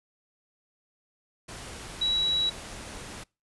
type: tone in noise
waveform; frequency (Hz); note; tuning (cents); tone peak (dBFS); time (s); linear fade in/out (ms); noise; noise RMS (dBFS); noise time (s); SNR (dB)
sine; 3900; B7; -23; -23; 2.01-2.5; 10; pink; -41; 1.48-3.24; +15
effects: noise-tail reverb RT60 0.3 s tail -26 dB re dry + resampled to 24000 Hz

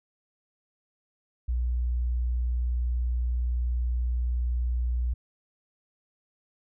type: tone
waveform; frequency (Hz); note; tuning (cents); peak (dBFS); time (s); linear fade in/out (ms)
sine; 60.6; B1; -32; -24; 1.48-5.14; 10
effects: none

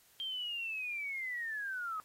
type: linear sweep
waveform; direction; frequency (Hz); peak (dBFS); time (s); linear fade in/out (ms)
sine; down; 3185 to 1244.5; -36; 0.2-2; 0
effects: white hiss -65 dBFS RMS until 2.04 s + AAC 48 kbps

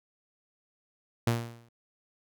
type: tone with exponential decay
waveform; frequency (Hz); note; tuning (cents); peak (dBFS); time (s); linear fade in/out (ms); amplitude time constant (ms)
sawtooth; 117.1; A#2; +8; -18; 1.27-1.69; 5; 91
effects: none

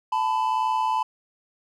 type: tone pair together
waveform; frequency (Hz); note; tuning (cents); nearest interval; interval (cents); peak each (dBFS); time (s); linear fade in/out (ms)
triangle; 877.9 / 1000; A5 / B5; -4 / +21; major second; 225; -22; 0.12-1.03; 5
effects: none

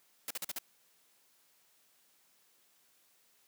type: noise bursts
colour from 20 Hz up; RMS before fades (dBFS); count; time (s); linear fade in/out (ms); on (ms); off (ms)
white; -38; 5; 0.28-0.586; 2; 26; 44
effects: white hiss -69 dBFS RMS until 3.47 s + high-pass 150 Hz 12 dB/octave

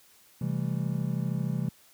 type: chord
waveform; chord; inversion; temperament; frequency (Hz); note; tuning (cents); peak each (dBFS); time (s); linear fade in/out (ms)
triangle; A minor seventh; first; just; 132 / 165 / 198 / 220; C3 / E3 / G3 / A3; +16 / +2 / +18 / 0; -29 / -29 / -33 / -35; 0.41-1.69; 5
effects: white hiss -59 dBFS RMS until 1.93 s + high-pass 60 Hz 12 dB/octave

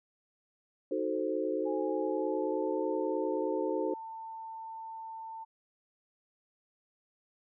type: chord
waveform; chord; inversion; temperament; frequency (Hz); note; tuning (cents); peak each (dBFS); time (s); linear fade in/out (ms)
sine; D# diminished seventh; none; equal; 311.1 / 370 / 440 / 523.3; D#4 / F#4 / A4 / C5; 0 / 0 / 0 / 0; -35; 0.91-3.94; 5
type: tone with pitch glide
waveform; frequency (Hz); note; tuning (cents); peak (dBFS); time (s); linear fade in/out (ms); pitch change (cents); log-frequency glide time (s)
sine; 830.6 to 895.4; G#5 to A5; 0 to +30; -40; 1.65-5.45; 20; +130; 1.95-2.86
effects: none

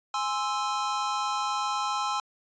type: chord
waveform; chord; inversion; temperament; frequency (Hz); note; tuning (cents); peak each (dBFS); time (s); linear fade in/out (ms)
square; Ab augmented; none; equal; 830.6 / 1046.5 / 1318.5; Ab5 / C6 / E6; 0 / 0 / 0; -32; 0.14-2.2; 2
effects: resampled to 16000 Hz

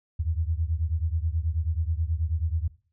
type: beating tone pair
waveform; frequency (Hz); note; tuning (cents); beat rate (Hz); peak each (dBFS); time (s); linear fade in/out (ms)
sine; 77.78 / 87.08; D#2 / F2; 0 / -5; 9.3; -26 / -28; 0.19-2.68; 10
effects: noise-tail reverb RT60 0.4 s tail -18 dB re dry

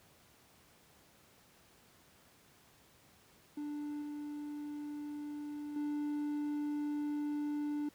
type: tone with level steps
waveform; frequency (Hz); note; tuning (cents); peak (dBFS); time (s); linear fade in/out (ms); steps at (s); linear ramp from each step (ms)
triangle; 294.7; D4; +6; -36 / -38 / -32; 3.57-7.89; 5; 4.02 / 5.76; 2
effects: pink hiss -64 dBFS RMS until 7.94 s + high-pass 80 Hz 12 dB/octave

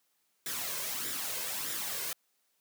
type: noise with flanger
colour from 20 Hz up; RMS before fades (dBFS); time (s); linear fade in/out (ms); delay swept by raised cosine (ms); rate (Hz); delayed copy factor
white; -36; 0.46-2.13; 2; 0.54 to 1.94; 1.6; +0.55
effects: white hiss -75 dBFS RMS until 2.6 s + high-pass 150 Hz 12 dB/octave

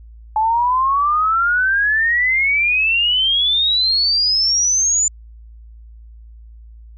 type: exponential sweep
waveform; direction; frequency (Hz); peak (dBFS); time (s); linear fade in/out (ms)
sine; up; 856 to 7110; -13; 0.36-5.08; 2
effects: added 56 Hz sine -37 dBFS peak until 6.97 s

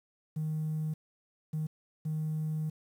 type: tone bursts at uneven times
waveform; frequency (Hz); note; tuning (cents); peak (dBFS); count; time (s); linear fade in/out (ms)
triangle; 155.56; D#3; 0; -27; 3; 0.36-0.94 / 1.53-1.67 / 2.05-2.7; 10
effects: tanh soft clip ceiling -27 dBFS + 10-bit

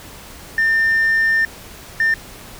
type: tone bursts at uneven times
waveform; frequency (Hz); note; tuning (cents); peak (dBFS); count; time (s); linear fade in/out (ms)
sine; 1800; A6; +39; -11; 2; 0.58-1.45 / 2-2.14; 2
effects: tanh soft clip ceiling -11 dBFS + pink hiss -38 dBFS RMS until 2.59 s

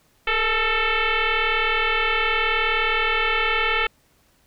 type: tone with frequency modulation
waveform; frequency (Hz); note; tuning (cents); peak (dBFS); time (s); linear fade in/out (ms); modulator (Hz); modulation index
sine; 422.4; G#4; +29; -18; 0.27-3.87; 5; 442; 6.1
effects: pink hiss -61 dBFS RMS until 4.46 s

